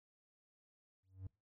triangle tone with exponential growth, 94.6 Hz, F#2, 39 cents sharp, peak -39 dBFS, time 1.03-1.27 s, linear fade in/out 5 ms, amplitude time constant 51 ms, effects noise-tail reverb RT60 0.3 s tail -25 dB re dry

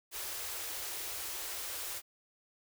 white band-stop noise, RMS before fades -40 dBFS, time 0.11-2.02 s, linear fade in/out 50 ms, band 110 to 310 Hz, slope 96 dB/octave, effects none

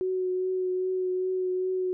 sine tone with vibrato, 370 Hz, F#4, in tune, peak -25 dBFS, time 0.01-1.93 s, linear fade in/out 0 ms, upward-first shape triangle, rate 2.5 Hz, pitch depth 18 cents each way, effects none

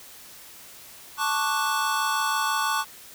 square chord, D major seventh, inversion second, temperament equal, 880 / 1108.7 / 1174.7 / 1480 Hz, A5 / C#6 / D6 / F#6, 0 / 0 / 0 / 0 cents, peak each -29 / -28 / -31 / -30 dBFS, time 1.17-2.85 s, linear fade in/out 50 ms, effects white hiss -46 dBFS RMS until 3.14 s

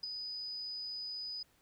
sine tone with ADSR envelope, 4978 Hz, D#8, in tune, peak -33 dBFS, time 0.03-1.43 s, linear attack 8 ms, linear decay 8 ms, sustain -6 dB, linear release 5 ms, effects pink hiss -70 dBFS RMS until 1.61 s

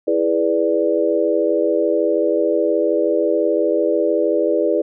sine chord, E dominant seventh, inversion none, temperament equal, 329.6 / 415.3 / 493.9 / 587.3 Hz, E4 / G#4 / B4 / D5, 0 / 0 / 0 / 0 cents, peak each -20 dBFS, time 0.07-4.82 s, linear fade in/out 10 ms, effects none

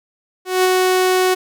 sawtooth tone with ADSR envelope, 370 Hz, F#4, in tune, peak -7 dBFS, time 0.45-1.35 s, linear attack 190 ms, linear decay 23 ms, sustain -2 dB, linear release 16 ms, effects none

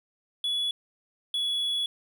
triangle tone pair in turn, 3400 / 3386 Hz, G#7 / G#7, +40 / +33 cents, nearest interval unison, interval 7 cents, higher first, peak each -24 dBFS, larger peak neither, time 0.44-0.71 / 1.34-1.86 s, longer second, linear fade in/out 2 ms, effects none

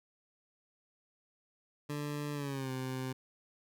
20% pulse tone with pitch glide, 146.83 to 130.06 Hz, D3 to C3, 0 to -10 cents, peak -31 dBFS, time 1.89-3.13 s, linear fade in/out 10 ms, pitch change -210 cents, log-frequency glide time 2.33-2.71 s, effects none

